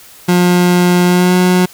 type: tone with pitch glide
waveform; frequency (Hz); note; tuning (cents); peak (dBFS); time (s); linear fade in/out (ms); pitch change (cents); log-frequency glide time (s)
30% pulse; 177.9 to 181.53; F3 to F#3; +32 to -33; -5; 0.28-1.66; 10; +35; 1.05-1.35
effects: white hiss -39 dBFS RMS until 1.73 s